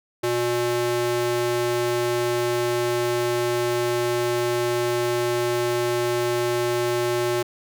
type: tone with high-pass filter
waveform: square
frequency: 120.2 Hz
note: B2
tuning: 46 cents flat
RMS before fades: -23 dBFS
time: 0.23-7.43 s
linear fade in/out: 10 ms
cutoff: 310 Hz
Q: 1.5
effects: none